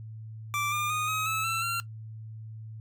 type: tone with pitch steps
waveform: 25% pulse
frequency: 1171 / 1202.5 / 1234.9 / 1268.2 / 1302.3 / 1337.4 / 1373.4 Hz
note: D6 / D6 / D#6 / D#6 / E6 / E6 / F6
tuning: -5 / +41 / -13 / +33 / -21 / +25 / -29 cents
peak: -24 dBFS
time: 0.54-1.8 s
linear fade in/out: 0 ms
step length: 180 ms
effects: noise-tail reverb RT60 0.1 s tail -17 dB re dry + added 110 Hz sine -39 dBFS peak until 2.8 s